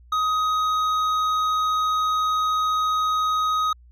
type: tone with hard clipping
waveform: sine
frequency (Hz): 1257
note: D#6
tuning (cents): +17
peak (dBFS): -21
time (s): 0.12-3.73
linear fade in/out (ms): 5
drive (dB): 7
effects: added 60 Hz sine -47 dBFS peak until 3.91 s